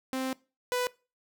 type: tone pair in turn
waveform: sawtooth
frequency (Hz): 261.6 / 495.8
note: C4 / B4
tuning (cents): 0 / +7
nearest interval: major seventh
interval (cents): 1107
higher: second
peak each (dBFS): -26 / -23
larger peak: second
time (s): 0.13-0.33 / 0.72-0.87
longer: first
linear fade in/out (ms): 0
effects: noise-tail reverb RT60 0.3 s tail -21 dB re dry